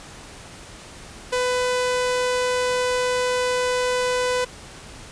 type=tone; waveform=sawtooth; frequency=499.8 Hz; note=B4; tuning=21 cents sharp; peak=-16 dBFS; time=1.32-4.45 s; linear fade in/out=10 ms; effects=pink hiss -41 dBFS RMS until 5.11 s + resampled to 22050 Hz